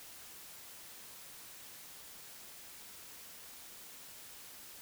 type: silence
effects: white hiss -52 dBFS RMS until 4.81 s